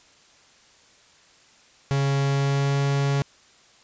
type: tone with pitch glide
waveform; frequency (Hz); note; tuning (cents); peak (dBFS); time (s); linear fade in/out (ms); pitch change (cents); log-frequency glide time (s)
45% pulse; 138.59 to 139.72; C#3 to C#3; 0 to +14; -20; 1.91-3.22; 0; +14; 2.27-2.78
effects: white hiss -55 dBFS RMS until 3.83 s + resampled to 16000 Hz